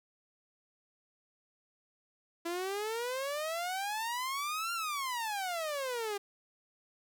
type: exponential two-way sweep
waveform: sawtooth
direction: up then down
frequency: 333.8 to 1400 to 395.6 Hz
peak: -30 dBFS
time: 2.45-6.18 s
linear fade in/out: 10 ms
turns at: 4.73 s
effects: none